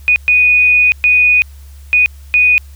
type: tone bursts at uneven times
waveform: sine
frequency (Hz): 2476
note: D#7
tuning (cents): -9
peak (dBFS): -6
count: 5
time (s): 0.08-0.16 / 0.28-0.92 / 1.04-1.42 / 1.93-2.06 / 2.34-2.58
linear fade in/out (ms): 0
effects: added 70 Hz sine -32 dBFS peak until 2.75 s + white hiss -48 dBFS RMS until 2.75 s